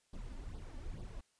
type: noise with flanger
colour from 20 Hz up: brown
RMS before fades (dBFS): -45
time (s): 0.13-1.21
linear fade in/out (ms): 5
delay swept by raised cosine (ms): 0.21 to 3.51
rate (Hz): 2.3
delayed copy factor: +0.75
effects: white hiss -75 dBFS RMS until 1.39 s + resampled to 22050 Hz